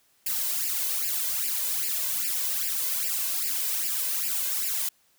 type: noise with flanger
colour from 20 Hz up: blue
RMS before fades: -28 dBFS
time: 0.26-4.89 s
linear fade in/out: 5 ms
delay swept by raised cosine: 0.4 to 2 ms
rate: 2.5 Hz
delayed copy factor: +0.9
effects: white hiss -65 dBFS RMS until 5.18 s